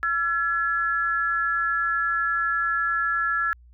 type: tone pair together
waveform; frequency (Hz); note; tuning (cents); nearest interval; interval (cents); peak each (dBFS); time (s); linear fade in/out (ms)
sine; 1351.9 / 1700; E6 / G#6; +43 / +40; major third; 397; -24; 0.03-3.53; 0
effects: added 60 Hz sine -48 dBFS peak until 3.73 s